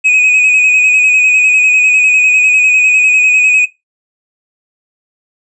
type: tone with vibrato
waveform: triangle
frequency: 2510 Hz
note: D#7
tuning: 15 cents sharp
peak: -4 dBFS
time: 0.04-3.66 s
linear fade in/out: 20 ms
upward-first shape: square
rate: 10 Hz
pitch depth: 28 cents each way
effects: noise-tail reverb RT60 0.2 s tail -20 dB re dry + resampled to 22050 Hz